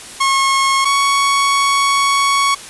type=tone pair in turn; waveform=sawtooth; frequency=1087 / 1113.7 Hz; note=C#6 / C#6; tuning=-34 / +8 cents; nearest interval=unison; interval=42 cents; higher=second; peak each=-8 dBFS; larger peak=neither; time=0.2-0.85 / 0.85-2.55 s; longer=second; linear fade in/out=10 ms; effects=white hiss -33 dBFS RMS until 2.69 s + resampled to 24000 Hz